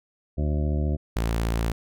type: harmonic tone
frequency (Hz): 74.4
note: D2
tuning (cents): +23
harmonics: 1 / 2 / 3 / 4 / 5 / 7 / 8 / 9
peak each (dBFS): -23 / -29 / -33 / -35 / -37 / -40 / -41 / -42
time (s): 0.37-0.97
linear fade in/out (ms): 20
type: tone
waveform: sawtooth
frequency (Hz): 56.6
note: A1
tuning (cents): +50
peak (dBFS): -19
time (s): 1.16-1.72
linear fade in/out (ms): 5
effects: none